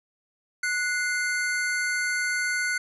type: tone pair together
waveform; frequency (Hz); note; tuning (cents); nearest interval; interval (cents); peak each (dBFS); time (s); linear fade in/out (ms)
square; 1472.3 / 2093; F#6 / C7; -9 / 0; tritone; 609; -27 / -29; 0.63-2.78; 5
effects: resampled to 24000 Hz